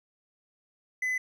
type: tone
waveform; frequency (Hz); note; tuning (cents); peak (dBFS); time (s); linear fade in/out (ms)
triangle; 2015; B6; +34; -25; 1.02-1.18; 5
effects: none